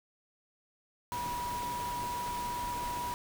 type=tone in noise; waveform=sine; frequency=971 Hz; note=B5; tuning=30 cents flat; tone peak=-34 dBFS; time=1.12-3.14 s; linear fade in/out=0 ms; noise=pink; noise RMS=-42 dBFS; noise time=1.12-3.14 s; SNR=+5 dB; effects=none